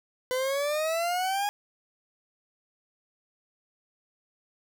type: exponential sweep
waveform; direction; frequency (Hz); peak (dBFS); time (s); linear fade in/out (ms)
40% pulse; up; 502 to 829; -25; 0.31-1.49; 0
effects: none